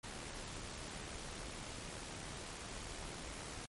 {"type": "noise with amplitude modulation", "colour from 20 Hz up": "pink", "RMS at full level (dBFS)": -45, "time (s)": [0.03, 3.66], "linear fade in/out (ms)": 10, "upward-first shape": "sine", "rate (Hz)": 76.5, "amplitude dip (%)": 40, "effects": ["MP3 48 kbps"]}